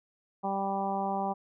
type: harmonic tone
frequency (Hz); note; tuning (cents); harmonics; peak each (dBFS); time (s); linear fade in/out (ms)
196; G3; 0; 1 / 2 / 3 / 4 / 5 / 6; -35 / -39 / -38 / -31 / -37 / -43; 0.43-1.34; 20
effects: none